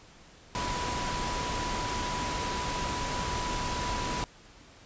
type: tone in noise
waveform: sine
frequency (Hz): 984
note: B5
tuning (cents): -7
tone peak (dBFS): -34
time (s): 0.55-4.24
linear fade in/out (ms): 0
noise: pink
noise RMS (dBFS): -33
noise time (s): 0.55-4.24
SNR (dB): -4
effects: pink hiss -54 dBFS RMS until 4.85 s + resampled to 16000 Hz